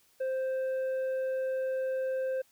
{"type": "tone with tanh clipping", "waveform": "sine", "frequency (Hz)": 523.3, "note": "C5", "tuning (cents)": 0, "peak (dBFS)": -30, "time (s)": [0.2, 2.42], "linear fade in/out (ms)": 10, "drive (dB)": 5, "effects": ["white hiss -66 dBFS RMS until 2.51 s"]}